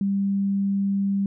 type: tone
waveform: sine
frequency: 197.7 Hz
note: G3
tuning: 15 cents sharp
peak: -20 dBFS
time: 0.01-1.26 s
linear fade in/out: 2 ms
effects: none